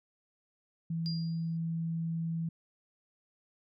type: tone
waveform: sine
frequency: 164.81 Hz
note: E3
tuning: in tune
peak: -31 dBFS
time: 0.9-2.49 s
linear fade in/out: 5 ms
type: tone with exponential decay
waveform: sine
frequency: 4800 Hz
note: D8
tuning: 37 cents sharp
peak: -35 dBFS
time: 1.06-1.57 s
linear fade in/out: 0 ms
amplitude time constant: 110 ms
effects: none